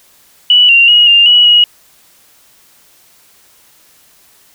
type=tone with pitch steps; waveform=sine; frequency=2952 / 2767 / 2892 / 2800 / 2928 / 2899 Hz; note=F#7 / F7 / F#7 / F7 / F#7 / F#7; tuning=-5 / -17 / -40 / +4 / -19 / -36 cents; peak=-3 dBFS; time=0.5-1.64 s; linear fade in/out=2 ms; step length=190 ms; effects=white hiss -47 dBFS RMS until 4.54 s